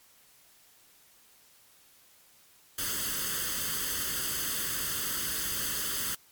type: noise with comb filter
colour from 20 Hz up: white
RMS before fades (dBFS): -32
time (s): 2.78-6.15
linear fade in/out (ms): 5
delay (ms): 0.63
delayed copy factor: +0.75
effects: white hiss -60 dBFS RMS until 6.31 s + MP3 96 kbps